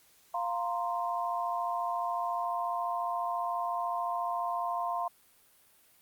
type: chord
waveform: sine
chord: F suspended fourth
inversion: none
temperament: equal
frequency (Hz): 698.5 / 932.3 / 1046.5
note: F5 / Bb5 / C6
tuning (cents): 0 / 0 / 0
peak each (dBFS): -33 / -36 / -34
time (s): 0.34-5.08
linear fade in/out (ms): 5
effects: white hiss -63 dBFS RMS until 6.01 s + Opus 48 kbps